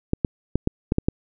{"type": "clicks", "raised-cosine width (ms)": 3, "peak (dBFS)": -6, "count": 7, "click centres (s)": [0.134, 0.248, 0.556, 0.674, 0.921, 0.984, 1.085], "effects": []}